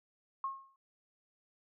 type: tone with exponential decay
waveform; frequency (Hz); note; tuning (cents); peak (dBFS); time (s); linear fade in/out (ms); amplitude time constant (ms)
sine; 1081; C#6; -44; -31; 0.44-0.76; 2; 69
effects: none

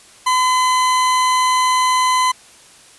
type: tone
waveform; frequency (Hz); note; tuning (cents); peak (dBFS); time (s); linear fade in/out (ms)
40% pulse; 1016; B5; +49; -12; 0.26-2.32; 10
effects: white hiss -45 dBFS RMS until 2.98 s + resampled to 24000 Hz

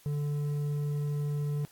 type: tone with hard clipping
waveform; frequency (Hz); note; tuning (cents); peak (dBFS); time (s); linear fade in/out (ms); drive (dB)
sine; 146.1; D3; -9; -30; 0.06-1.65; 0; 5
effects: white hiss -59 dBFS RMS until 1.71 s + AAC 64 kbps

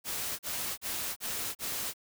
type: noise bursts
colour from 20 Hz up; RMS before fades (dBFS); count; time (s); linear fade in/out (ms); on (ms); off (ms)
white; -35; 5; 0.04-1.938; 50; 350; 37
effects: none

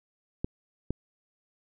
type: clicks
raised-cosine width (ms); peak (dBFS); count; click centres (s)
3; -16; 2; 0.445 / 0.906
effects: none

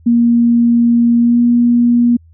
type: tone with pitch glide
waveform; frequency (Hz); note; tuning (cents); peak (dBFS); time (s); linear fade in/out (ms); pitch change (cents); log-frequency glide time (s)
sine; 235.8 to 239.2; A#3 to A#3; +20 to +45; -7; 0.06-2.17; 10; +25; 1.19-1.4
effects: added 82 Hz sine -41 dBFS peak until 2.33 s

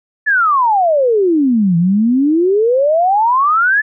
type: exponential two-way sweep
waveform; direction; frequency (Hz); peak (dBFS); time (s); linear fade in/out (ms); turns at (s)
sine; down then up; 1762 to 164.81 to 1762; -9; 0.26-3.82; 20; 1.77
effects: none

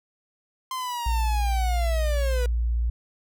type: linear sweep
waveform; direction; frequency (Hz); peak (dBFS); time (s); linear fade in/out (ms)
45% pulse; down; 1046.5 to 480.8; -28; 0.71-2.46; 2
type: tone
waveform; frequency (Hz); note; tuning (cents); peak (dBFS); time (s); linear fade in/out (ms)
sine; 58.27; A#1; 0; -21; 1.06-2.9; 5
effects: none

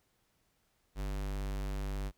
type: tone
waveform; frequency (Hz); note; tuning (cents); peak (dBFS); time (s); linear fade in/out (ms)
square; 49.18; G1; +6; -35; 0.95-2.12; 50
effects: pink hiss -75 dBFS RMS until 2.17 s

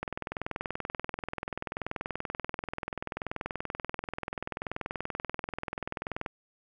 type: click train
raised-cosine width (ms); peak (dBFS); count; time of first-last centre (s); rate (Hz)
0.5; -18; 130; 0.03-6.262; 20.7
effects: none

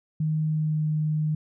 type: tone with pitch glide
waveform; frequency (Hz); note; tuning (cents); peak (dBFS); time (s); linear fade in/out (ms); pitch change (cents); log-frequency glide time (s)
sine; 155.56 to 153.77; D#3 to D#3; 0 to -20; -22; 0.2-1.35; 5; -20; 0.46-0.84
effects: none

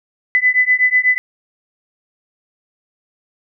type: beating tone pair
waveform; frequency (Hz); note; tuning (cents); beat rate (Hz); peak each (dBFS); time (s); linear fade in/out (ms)
sine; 2000 / 2008.1; B6 / B6; +21 / +28; 8.1; -14; 0.35-1.18; 0
effects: none

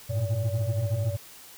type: tone cluster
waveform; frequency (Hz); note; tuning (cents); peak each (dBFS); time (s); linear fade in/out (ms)
sine; 100.2 / 113.3 / 121.5 / 573; G2 / A#2 / B2 / D5; +38 / -49 / -28 / -43; -27 / -26 / -33 / -33; 0.09-1.17; 20
effects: tanh soft clip ceiling -19 dBFS + white hiss -48 dBFS RMS until 1.57 s

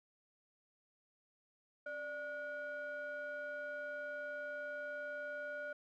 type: ring-modulated tone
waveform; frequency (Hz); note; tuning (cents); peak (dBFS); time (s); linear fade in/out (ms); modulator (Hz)
triangle; 429.9; A4; -40; -36; 1.86-5.73; 5; 1020
effects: none

